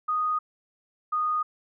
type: tone pair in turn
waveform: sine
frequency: 1241 / 1234.8 Hz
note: D#6 / D#6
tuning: -5 / -14 cents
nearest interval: unison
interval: 9 cents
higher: first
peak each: -23 dBFS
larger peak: neither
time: 0.08-0.39 / 1.12-1.43 s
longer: neither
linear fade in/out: 10 ms
effects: none